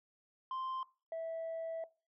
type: tone pair in turn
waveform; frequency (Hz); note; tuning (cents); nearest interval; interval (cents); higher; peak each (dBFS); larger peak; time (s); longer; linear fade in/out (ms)
sine; 1045 / 654.9; C6 / E5; -2 / -11; minor sixth; 809; first; -34 / -35; first; 0.51-0.83 / 1.12-1.84; second; 2
effects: noise-tail reverb RT60 0.3 s tail -20 dB re dry + tanh soft clip ceiling -36 dBFS